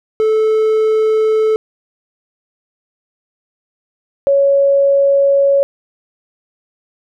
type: tone pair in turn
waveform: triangle / sine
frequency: 436.4 / 556.5 Hz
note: A4 / C#5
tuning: -14 / +7 cents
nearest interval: major third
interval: 421 cents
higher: second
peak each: -8 dBFS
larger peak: neither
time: 0.2-1.56 / 4.27-5.63 s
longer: neither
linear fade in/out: 0 ms
effects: none